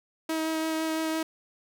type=tone with vibrato; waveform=sawtooth; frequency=319 Hz; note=D#4; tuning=43 cents sharp; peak=-23 dBFS; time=0.29-1.23 s; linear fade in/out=5 ms; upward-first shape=sine; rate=5.9 Hz; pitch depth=11 cents each way; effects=none